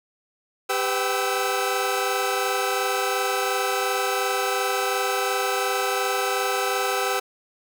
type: tone cluster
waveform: sawtooth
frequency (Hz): 396.9 / 503 / 771 / 1305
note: G4 / B4 / G5 / E6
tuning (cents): +22 / +32 / -29 / -18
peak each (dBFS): -24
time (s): 0.69-7.2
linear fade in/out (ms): 10
effects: none